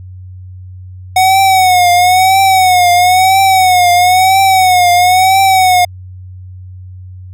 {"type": "tone with vibrato", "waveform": "square", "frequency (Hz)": 740, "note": "F#5", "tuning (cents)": 0, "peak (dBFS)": -6, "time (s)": [1.16, 5.85], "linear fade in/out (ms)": 5, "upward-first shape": "triangle", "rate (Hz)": 1, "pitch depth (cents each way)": 92, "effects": ["added 92 Hz sine -27 dBFS peak until 7.33 s"]}